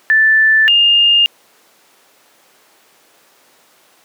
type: tone pair in turn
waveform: sine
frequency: 1760 / 2822 Hz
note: A6 / F7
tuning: 0 / +17 cents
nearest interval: minor sixth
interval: 817 cents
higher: second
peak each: -7 dBFS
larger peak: neither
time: 0.1-0.68 / 0.68-1.26 s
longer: neither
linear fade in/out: 0 ms
effects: pink hiss -50 dBFS RMS until 4.04 s + high-pass 400 Hz 12 dB/octave